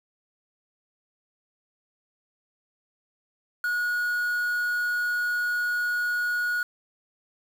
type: tone with quantisation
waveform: triangle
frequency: 1452 Hz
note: F#6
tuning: 33 cents flat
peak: -22 dBFS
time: 3.64-6.63 s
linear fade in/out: 2 ms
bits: 7
effects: none